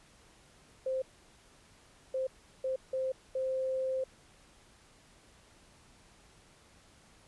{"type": "tone bursts at uneven times", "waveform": "sine", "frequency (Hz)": 523.3, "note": "C5", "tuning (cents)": 0, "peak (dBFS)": -30, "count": 5, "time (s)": [[0.86, 1.02], [2.14, 2.27], [2.64, 2.76], [2.93, 3.12], [3.35, 4.04]], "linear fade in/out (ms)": 5, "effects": ["pink hiss -61 dBFS RMS until 7.27 s", "resampled to 24000 Hz"]}